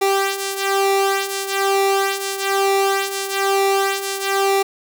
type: tone with flanger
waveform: sawtooth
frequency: 392 Hz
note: G4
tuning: in tune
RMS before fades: -19 dBFS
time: 0.01-4.63 s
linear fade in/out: 10 ms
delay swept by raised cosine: 1.9 to 2.62 ms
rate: 1.1 Hz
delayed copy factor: -0.65
effects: 8-bit